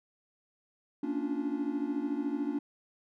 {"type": "tone cluster", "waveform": "triangle", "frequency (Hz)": [231.7, 281, 294.7, 351.5], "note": ["A#3", "C#4", "D4", "F4"], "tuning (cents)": [-10, 24, 6, 11], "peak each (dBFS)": [-37, -32, -32, -39], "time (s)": [1.03, 2.59], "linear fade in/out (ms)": 5, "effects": []}